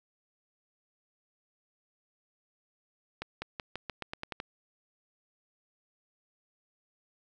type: accelerating click train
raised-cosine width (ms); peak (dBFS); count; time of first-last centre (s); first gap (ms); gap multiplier
0.3; -20; 10; 3.22-4.401; 200; 0.89
effects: none